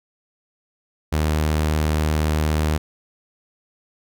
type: tone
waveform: sawtooth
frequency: 77 Hz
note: D#2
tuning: 17 cents flat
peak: -14 dBFS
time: 1.12-2.78 s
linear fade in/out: 10 ms
effects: none